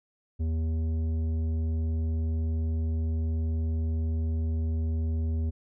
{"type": "tone with tanh clipping", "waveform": "sine", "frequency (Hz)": 80.3, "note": "E2", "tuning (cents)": -45, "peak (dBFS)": -27, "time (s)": [0.39, 5.51], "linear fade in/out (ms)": 20, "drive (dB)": 10, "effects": []}